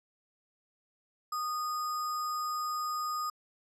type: tone with sample-and-hold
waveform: sine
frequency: 1231 Hz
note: D#6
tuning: 19 cents flat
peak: -31 dBFS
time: 1.32-3.3 s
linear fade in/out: 5 ms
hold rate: 6300 Hz
effects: low-pass 12000 Hz 12 dB/octave